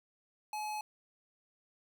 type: tone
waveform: square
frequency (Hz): 850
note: G#5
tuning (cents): +40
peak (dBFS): -37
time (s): 0.53-0.81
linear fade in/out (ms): 2
effects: none